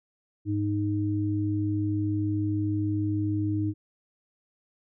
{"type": "tone pair together", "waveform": "sine", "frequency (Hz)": [103.36, 310], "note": ["G#2", "D#4"], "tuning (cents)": [-8, -6], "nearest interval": "octave + perfect fifth", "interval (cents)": 1902, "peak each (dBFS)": -27, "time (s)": [0.45, 3.74], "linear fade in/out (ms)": 50, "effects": []}